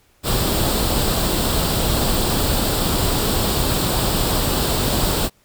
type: noise with comb filter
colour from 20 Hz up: pink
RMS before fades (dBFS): -19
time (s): 0.23-5.3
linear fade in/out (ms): 50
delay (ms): 0.24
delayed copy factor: +0.55
effects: pink hiss -58 dBFS RMS until 5.44 s